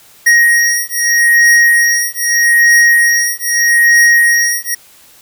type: beating tone pair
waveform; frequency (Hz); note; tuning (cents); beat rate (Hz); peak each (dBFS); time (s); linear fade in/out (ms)
square; 1880 / 1880.8; A#6 / A#6; +14 / +15; 0.8; -11; 0.26-4.75; 10
effects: white hiss -43 dBFS RMS until 5.21 s